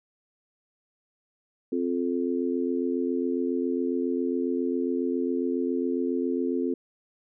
harmonic tone, 87.31 Hz, F2, in tune, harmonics 3 / 4 / 5, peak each -27 / -29 / -31 dBFS, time 1.72-6.74 s, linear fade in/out 5 ms, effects none

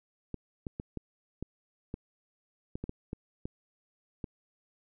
clicks, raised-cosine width 3 ms, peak -23 dBFS, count 12, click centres 0.343 / 0.668 / 0.799 / 0.973 / 1.426 / 1.941 / 2.755 / 2.84 / 2.894 / 3.131 / 3.455 / 4.242 s, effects none

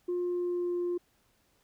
sine tone with pitch glide, 354.9 to 351.8 Hz, F4 to F4, +28 to +13 cents, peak -27 dBFS, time 0.08-0.98 s, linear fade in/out 10 ms, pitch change -15 cents, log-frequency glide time 0.21-0.76 s, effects tanh soft clip ceiling -26 dBFS + pink hiss -70 dBFS RMS until 1.63 s

